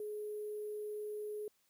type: tone with sample-and-hold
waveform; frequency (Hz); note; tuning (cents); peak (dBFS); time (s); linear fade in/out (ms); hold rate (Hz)
sine; 421; G#4; +24; -39; 0-1.48; 2; 11025
effects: white hiss -75 dBFS RMS until 1.69 s